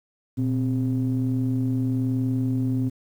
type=ring-modulated tone; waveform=triangle; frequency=70.2 Hz; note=C#2; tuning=22 cents sharp; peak=-16 dBFS; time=0.37-2.9 s; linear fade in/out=20 ms; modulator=190 Hz; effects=9-bit